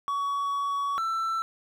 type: tone pair in turn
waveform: triangle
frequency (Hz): 1126 / 1334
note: C#6 / E6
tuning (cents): +27 / +20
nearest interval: minor third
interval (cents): 293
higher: second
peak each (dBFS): -24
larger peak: neither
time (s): 0.08-0.98 / 0.98-1.42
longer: first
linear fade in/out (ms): 0
effects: none